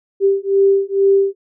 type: beating tone pair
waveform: sine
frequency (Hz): 392 / 394.2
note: G4 / G4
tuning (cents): 0 / +10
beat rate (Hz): 2.2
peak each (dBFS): -14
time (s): 0.2-1.35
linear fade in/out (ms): 50
effects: none